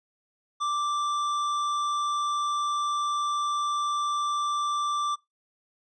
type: tone with tanh clipping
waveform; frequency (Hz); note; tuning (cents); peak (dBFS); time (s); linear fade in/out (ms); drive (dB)
sine; 1174.7; D6; 0; -27; 0.6-5.16; 20; 13
effects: noise-tail reverb RT60 0.2 s tail -23 dB re dry + resampled to 22050 Hz